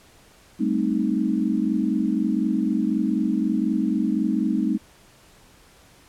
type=chord; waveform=sine; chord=A half-diminished seventh; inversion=third; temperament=equal; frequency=196 / 220 / 261.6 / 311.1 Hz; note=G3 / A3 / C4 / Eb4; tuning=0 / 0 / 0 / 0 cents; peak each=-26 / -24 / -26 / -25 dBFS; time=0.59-4.78 s; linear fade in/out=20 ms; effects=pink hiss -53 dBFS RMS until 6.08 s + low-pass 12000 Hz 12 dB/octave